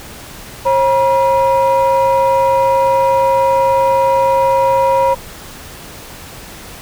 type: tone pair together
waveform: sine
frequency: 538.8 / 960 Hz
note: C#5 / B5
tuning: -49 / -49 cents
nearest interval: minor seventh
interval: 1000 cents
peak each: -10 dBFS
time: 0.65-5.15 s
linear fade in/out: 20 ms
effects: tanh soft clip ceiling -6 dBFS + pink hiss -33 dBFS RMS until 6.81 s